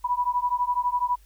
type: beating tone pair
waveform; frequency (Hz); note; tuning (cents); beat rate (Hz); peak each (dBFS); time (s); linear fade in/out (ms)
sine; 976 / 988; B5 / B5; -21 / 0; 12; -25; 0.04-1.16; 10
effects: added 50 Hz sine -51 dBFS peak until 1.25 s + white hiss -62 dBFS RMS until 1.25 s